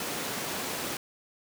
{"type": "high-pass noise", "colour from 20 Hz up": "pink", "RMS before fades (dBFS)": -34, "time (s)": [0, 0.97], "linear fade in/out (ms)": 2, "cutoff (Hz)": 210, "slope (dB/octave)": 12, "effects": []}